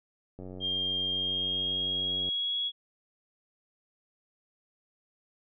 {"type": "click train", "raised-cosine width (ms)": 2, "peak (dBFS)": -30, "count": 177, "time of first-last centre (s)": [0.39, 2.289], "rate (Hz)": 92.7}
{"type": "tone with pitch glide", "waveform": "sine", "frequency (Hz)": [3207, 3339], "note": ["G7", "G#7"], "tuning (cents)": [39, 9], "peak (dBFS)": -28, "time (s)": [0.6, 2.72], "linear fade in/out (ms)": 50, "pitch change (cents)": 70, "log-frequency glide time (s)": [1.08, 2.57]}
{"effects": []}